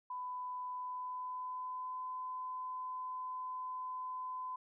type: tone with pitch glide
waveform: sine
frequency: 1000 to 1015.7 Hz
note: B5 to B5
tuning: +21 to +48 cents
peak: -39 dBFS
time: 0.1-4.56 s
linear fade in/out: 5 ms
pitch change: +27 cents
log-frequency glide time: 0.74-2.02 s
effects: none